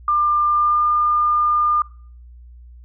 sine tone with pitch glide, 1196 to 1206.4 Hz, D6 to D6, +31 to +46 cents, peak -14 dBFS, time 0.08-1.82 s, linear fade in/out 2 ms, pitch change +15 cents, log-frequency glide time 0.47-0.86 s, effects noise-tail reverb RT60 0.5 s tail -23 dB re dry + added 60 Hz sine -39 dBFS peak until 2.84 s

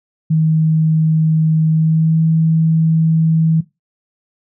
sine tone with pitch glide, 158.4 to 161.17 Hz, D#3 to E3, +31 to -39 cents, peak -10 dBFS, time 0.3-3.61 s, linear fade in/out 10 ms, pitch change +30 cents, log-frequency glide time 1.69-2.21 s, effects noise-tail reverb RT60 0.2 s tail -17 dB re dry

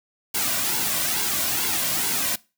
white noise with flanger, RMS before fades -24 dBFS, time 0.34-2.36 s, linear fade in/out 10 ms, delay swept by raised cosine 1.6 to 2.36 ms, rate 2.3 Hz, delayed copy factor -0.6, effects noise-tail reverb RT60 0.3 s tail -22 dB re dry

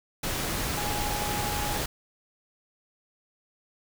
sine tone in noise, 830.6 Hz, G#5, in tune, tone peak -33 dBFS, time 0.77-1.78 s, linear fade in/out 5 ms, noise pink, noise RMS -30 dBFS, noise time 0.23-1.86 s, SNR -6 dB, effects none

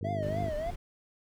harmonic tone, 50.7 Hz, G#1, 41 cents flat, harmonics 2 / 3 / 4 / 5 / 6 / 7 / 8 / 9, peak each -35 / -39 / -41 / -43 / -45 / -46 / -47 / -48 dBFS, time 0.01-0.49 s, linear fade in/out 5 ms
triangle tone with vibrato, 646 Hz, E5, 35 cents flat, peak -30 dBFS, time 0.04-0.71 s, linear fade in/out 10 ms, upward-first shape triangle, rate 3.4 Hz, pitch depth 160 cents each way
brown noise, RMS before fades -40 dBFS, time 0.22-0.76 s, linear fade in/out 10 ms
effects none

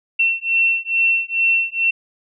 sine beating tone pair, 2704 / 2706.3 Hz, E7 / E7, +43 / +45 cents, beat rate 2.3 Hz, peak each -18 dBFS, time 0.19-1.91 s, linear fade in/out 10 ms, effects none

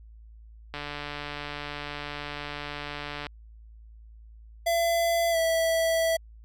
click train, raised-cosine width 0.3 ms, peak -19 dBFS, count 370, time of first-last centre 0.74-3.267 s, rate 146 Hz
square tone with pitch glide, 675 to 656.2 Hz, E5 to E5, +41 to -8 cents, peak -23 dBFS, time 4.66-6.17 s, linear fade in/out 10 ms, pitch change -49 cents, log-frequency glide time 5.31-5.37 s
effects added 55 Hz sine -46 dBFS peak until 6.44 s

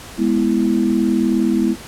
sine chord, E major, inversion first, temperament equal, 207.7 / 246.9 / 329.6 Hz, G#3 / B3 / E4, 0 / 0 / 0 cents, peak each -18 dBFS, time 0.17-1.76 s, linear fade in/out 50 ms, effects pink hiss -36 dBFS RMS until 1.87 s + low-pass 12000 Hz 12 dB/octave

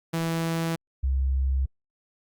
sawtooth / sine tone pair in turn, 164.81 / 66.43 Hz, E3 / C2, 0 / +27 cents, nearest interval octave + major third, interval 1573 cents, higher first, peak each -21 dBFS, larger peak neither, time 0.13-0.76 / 1.03-1.66 s, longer neither, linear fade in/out 10 ms, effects Opus 48 kbps

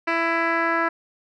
10% pulse tone with low-pass filter sweep, 332.3 Hz, E4, 14 cents sharp, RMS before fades -22 dBFS, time 0.07-0.89 s, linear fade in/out 10 ms, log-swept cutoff 2600 to 1600 Hz, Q 2, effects none

